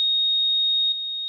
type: tone with level steps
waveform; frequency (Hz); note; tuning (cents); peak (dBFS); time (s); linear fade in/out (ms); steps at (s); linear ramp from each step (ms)
sine; 3729; A#7; 0; -18 / -26; 0-1.28; 0; 0.92; 2
effects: none